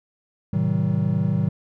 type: chord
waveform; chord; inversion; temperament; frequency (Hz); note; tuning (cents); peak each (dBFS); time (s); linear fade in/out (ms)
triangle; A diminished seventh; none; just; 110 / 132 / 158.4 / 190.08; A2 / C3 / Eb3 / Gb3; 0 / +16 / +31 / +47; -23 / -25 / -21 / -22; 0.53-1.49; 5
effects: none